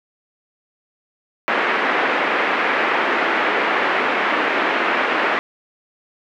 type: band-pass noise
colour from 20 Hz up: white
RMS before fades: -19 dBFS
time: 1.48-5.39 s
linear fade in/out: 0 ms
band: 260 to 2200 Hz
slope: 24 dB/octave
effects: none